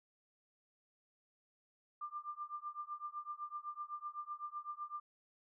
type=tone with tremolo; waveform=sine; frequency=1193 Hz; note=D6; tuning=27 cents sharp; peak=-38 dBFS; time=2.01-5 s; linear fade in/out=5 ms; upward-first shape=triangle; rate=7.9 Hz; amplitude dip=100%; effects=none